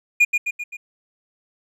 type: tone with echo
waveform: triangle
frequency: 2432 Hz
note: D#7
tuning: 40 cents flat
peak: -9 dBFS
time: 0.2-0.25 s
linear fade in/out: 10 ms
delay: 130 ms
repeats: 4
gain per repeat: -5 dB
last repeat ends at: 0.77 s
effects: none